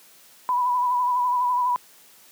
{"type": "tone with vibrato", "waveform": "sine", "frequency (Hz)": 987.8, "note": "B5", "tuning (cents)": 0, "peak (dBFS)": -19, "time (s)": [0.49, 1.76], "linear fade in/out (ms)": 0, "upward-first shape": "sine", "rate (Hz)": 12, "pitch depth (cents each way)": 37, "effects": ["white hiss -52 dBFS RMS until 2.31 s", "high-pass 150 Hz 12 dB/octave"]}